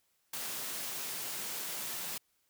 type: high-pass noise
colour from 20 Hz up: white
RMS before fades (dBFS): -39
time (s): 0.33-2.18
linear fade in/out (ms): 5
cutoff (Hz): 120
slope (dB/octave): 96
effects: white hiss -75 dBFS RMS until 2.49 s